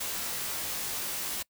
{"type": "noise with comb filter", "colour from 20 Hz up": "white", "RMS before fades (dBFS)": -34, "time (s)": [0, 1.43], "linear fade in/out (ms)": 10, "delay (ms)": 18, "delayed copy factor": -0.9, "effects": ["noise-tail reverb RT60 0.1 s tail -24 dB re dry"]}